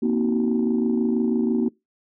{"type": "chord", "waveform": "sine", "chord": "C half-diminished seventh", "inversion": "third", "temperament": "just", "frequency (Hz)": [235.5, 261.6, 314, 376.7], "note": ["Bb3", "C4", "Eb4", "Gb4"], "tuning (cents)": [18, 0, 16, 31], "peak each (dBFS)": [-20, -26, -26, -25], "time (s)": [0.02, 1.69], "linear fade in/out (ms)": 10, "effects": ["noise-tail reverb RT60 0.2 s tail -23 dB re dry", "tanh soft clip ceiling -12 dBFS"]}